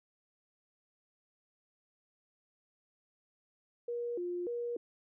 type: tone with vibrato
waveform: sine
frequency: 410.2 Hz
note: G#4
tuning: 21 cents flat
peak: -34 dBFS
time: 3.88-4.77 s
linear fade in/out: 5 ms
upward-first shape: square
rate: 1.7 Hz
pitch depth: 260 cents each way
effects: none